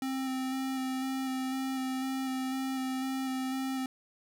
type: tone with vibrato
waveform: square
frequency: 262.7 Hz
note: C4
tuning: 7 cents sharp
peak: -32 dBFS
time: 0.02-3.86 s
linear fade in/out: 2 ms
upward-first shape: square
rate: 2 Hz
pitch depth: 13 cents each way
effects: none